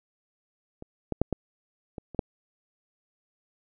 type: clicks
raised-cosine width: 2 ms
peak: -27 / -15 / -8 / -13 / -23 / -28 / -10 dBFS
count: 7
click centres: 0.824 / 1.123 / 1.216 / 1.327 / 1.982 / 2.147 / 2.192 s
effects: none